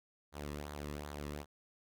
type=tone with flanger; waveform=sawtooth; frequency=73.42 Hz; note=D2; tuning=in tune; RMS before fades=-44 dBFS; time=0.32-1.46 s; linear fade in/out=50 ms; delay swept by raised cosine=0.36 to 1.35 ms; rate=2.6 Hz; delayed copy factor=-0.6; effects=none